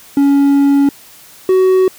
triangle tone pair in turn, 280.5 / 374.4 Hz, C#4 / F#4, +21 / +20 cents, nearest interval perfect fourth, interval 499 cents, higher second, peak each -5 dBFS, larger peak neither, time 0.17-0.89 / 1.49-1.88 s, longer first, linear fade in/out 2 ms, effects white hiss -40 dBFS RMS until 1.98 s

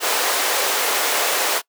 pink high-pass noise, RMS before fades -20 dBFS, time 0-1.62 s, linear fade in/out 50 ms, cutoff 450 Hz, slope 24 dB/octave, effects noise-tail reverb RT60 0.1 s tail -23 dB re dry

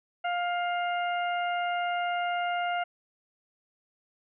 harmonic tone, 704 Hz, F5, 14 cents sharp, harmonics 1 / 2 / 3 / 4, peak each -28 / -34 / -38 / -40 dBFS, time 0.24-2.84 s, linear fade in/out 10 ms, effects none

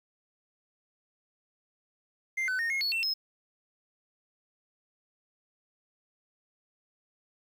triangle tone with pitch steps, 2093 / 1511 / 1845 / 2157 / 4388 / 2695 / 5150 Hz, C7 / F#6 / A#6 / C#7 / C#8 / E7 / E8, 0 / +36 / -18 / -48 / -18 / +38 / -41 cents, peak -26 dBFS, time 2.37-3.14 s, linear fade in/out 10 ms, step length 110 ms, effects 10-bit

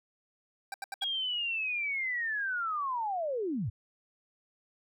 25% pulse tone bursts, 784 Hz, G5, in tune, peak -32 dBFS, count 4, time 0.72-1.041 s, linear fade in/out 2 ms, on 21 ms, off 79 ms
sine linear sweep, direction down, 3322 to 82.4 Hz, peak -30 dBFS, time 1.01-3.7 s, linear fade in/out 10 ms
effects none

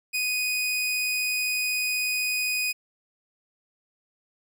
sawtooth tone, 2489 Hz, D#7, in tune, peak -21 dBFS, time 0.13-2.73 s, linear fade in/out 20 ms, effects none

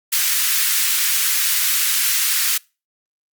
white high-pass noise, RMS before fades -18 dBFS, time 0.12-2.58 s, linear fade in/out 10 ms, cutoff 1400 Hz, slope 24 dB/octave, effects noise-tail reverb RT60 0.3 s tail -25 dB re dry + Opus 48 kbps

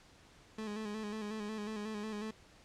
30% pulse tone with vibrato, 212.9 Hz, G#3, 43 cents sharp, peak -36 dBFS, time 0.58-2.31 s, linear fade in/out 5 ms, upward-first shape square, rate 5.5 Hz, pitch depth 44 cents each way, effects pink hiss -61 dBFS RMS until 2.64 s + low-pass 7000 Hz 12 dB/octave

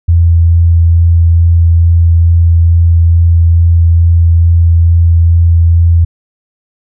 sine tone with vibrato, 84.1 Hz, E2, 35 cents sharp, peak -3 dBFS, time 0.08-6.05 s, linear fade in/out 10 ms, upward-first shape sine, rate 2.3 Hz, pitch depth 9 cents each way, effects none

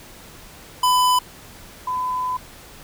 square / sine tone pair in turn, 1001 / 1007.4 Hz, B5 / B5, +23 / +34 cents, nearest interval unison, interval 11 cents, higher second, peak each -15 / -21 dBFS, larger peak first, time 0.83-1.19 / 1.87-2.37 s, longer second, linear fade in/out 5 ms, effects pink hiss -43 dBFS RMS until 2.83 s

